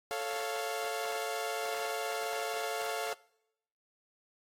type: chord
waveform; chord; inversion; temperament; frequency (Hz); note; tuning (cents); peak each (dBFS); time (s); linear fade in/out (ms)
sawtooth; A augmented; none; equal; 440 / 554.4 / 698.5; A4 / C#5 / E#5; 0 / 0 / 0; -34 / -36 / -33; 0.11-3.13; 0
effects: noise-tail reverb RT60 0.8 s tail -22 dB re dry + AAC 48 kbps